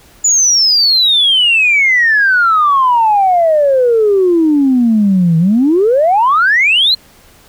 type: exponential two-way sweep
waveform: sine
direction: down then up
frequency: 7040 to 159.3 to 4260 Hz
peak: -6 dBFS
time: 0.24-6.95 s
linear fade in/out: 10 ms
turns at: 5.38 s
effects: tanh soft clip ceiling -2 dBFS + pink hiss -44 dBFS RMS until 7.48 s